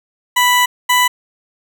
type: tone pair in turn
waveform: 20% pulse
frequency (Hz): 988 / 992.1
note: B5 / B5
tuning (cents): 0 / +8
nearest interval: unison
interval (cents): 8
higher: second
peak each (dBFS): -5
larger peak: neither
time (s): 0.36-0.66 / 0.89-1.08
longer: first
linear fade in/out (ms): 10
effects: none